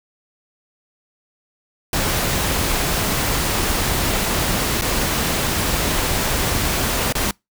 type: noise with dropouts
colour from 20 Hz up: pink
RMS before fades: -20 dBFS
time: 1.93-7.31 s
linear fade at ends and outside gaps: 2 ms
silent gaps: 4.812-4.82 / 7.125-7.152 s
effects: noise-tail reverb RT60 0.2 s tail -26 dB re dry